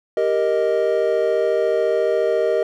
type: chord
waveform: triangle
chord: Eb major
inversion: first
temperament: equal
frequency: 392 / 466.2 / 622.3 Hz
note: G4 / Bb4 / Eb5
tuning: 0 / 0 / 0 cents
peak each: -20 / -18 / -18 dBFS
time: 0.17-2.63 s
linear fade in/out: 2 ms
effects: none